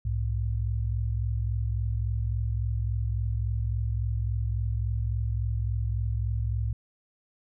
sine tone pair together, 63.92 / 107.5 Hz, C2 / A2, -40 / -40 cents, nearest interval major sixth, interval 900 cents, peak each -28 dBFS, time 0.05-6.73 s, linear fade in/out 5 ms, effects none

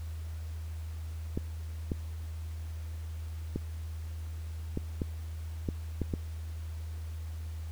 clicks, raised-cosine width 3 ms, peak -18 dBFS, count 8, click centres 1.375 / 1.918 / 3.56 / 4.774 / 5.018 / 5.688 / 6.017 / 6.138 s, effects added 80 Hz sine -36 dBFS peak until 7.71 s + pink hiss -56 dBFS RMS until 7.71 s

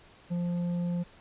triangle tone with tanh clipping, 174.61 Hz, F3, in tune, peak -29 dBFS, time 0.3-1.04 s, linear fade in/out 20 ms, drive 11 dB, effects pink hiss -56 dBFS RMS until 1.2 s + resampled to 8000 Hz

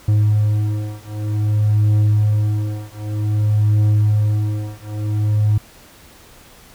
triangle beating tone pair, 105.3 / 105.83 Hz, G#2 / G#2, +24 / +33 cents, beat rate 0.53 Hz, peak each -15 dBFS, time 0.08-5.58 s, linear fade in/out 5 ms, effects pink hiss -45 dBFS RMS until 6.74 s

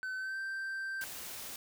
triangle tone with pitch glide, 1521 to 1565.6 Hz, F#6 to G6, +47 to -3 cents, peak -34 dBFS, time 0.03-1.04 s, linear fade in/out 0 ms, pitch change +50 cents, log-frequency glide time 0.16-0.39 s
white noise, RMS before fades -44 dBFS, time 1.01-1.56 s, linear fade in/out 2 ms
effects none

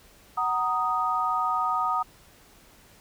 sine chord, D# minor, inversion first, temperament just, 746.7 / 933.4 / 1244.5 Hz, F#5 / A#5 / D#6, +16 / +2 / 0 cents, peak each -30 / -29 / -25 dBFS, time 0.37-2.03 s, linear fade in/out 10 ms, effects pink hiss -55 dBFS RMS until 3 s

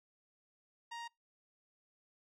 sawtooth tone, 936 Hz, A#5, 7 cents sharp, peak -39 dBFS, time 0.91-1.08 s, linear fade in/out 10 ms, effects noise-tail reverb RT60 0.2 s tail -26 dB re dry + low-pass 6000 Hz 12 dB/octave

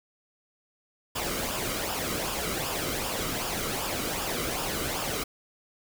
pink noise with flanger, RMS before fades -31 dBFS, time 1.15-5.24 s, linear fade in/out 10 ms, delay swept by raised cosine 0.48 to 1.18 ms, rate 2.6 Hz, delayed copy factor -0.55, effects none

